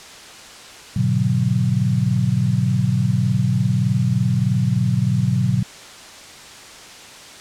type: chord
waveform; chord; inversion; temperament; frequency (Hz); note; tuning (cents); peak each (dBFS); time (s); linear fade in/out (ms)
sine; G# half-diminished seventh; none; equal; 103.83 / 123.47 / 146.83 / 185; G#2 / B2 / D3 / F#3; 0 / 0 / 0 / 0; -24 / -18 / -23 / -21; 0.96-5.63; 5
effects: white hiss -39 dBFS RMS until 7.4 s + low-pass 7000 Hz 12 dB/octave